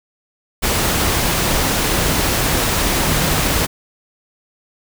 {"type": "tone in noise", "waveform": "sine", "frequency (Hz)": 156.2, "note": "D#3", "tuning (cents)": 7, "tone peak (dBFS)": -23, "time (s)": [3.07, 3.41], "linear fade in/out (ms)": 20, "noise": "pink", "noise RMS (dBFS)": -17, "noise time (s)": [0.62, 3.67], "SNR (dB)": -9, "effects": []}